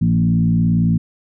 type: tone with frequency modulation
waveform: sine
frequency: 168.3 Hz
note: E3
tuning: 36 cents sharp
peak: -12 dBFS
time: 0.01-0.98 s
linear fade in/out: 10 ms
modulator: 58 Hz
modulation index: 1.1
effects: none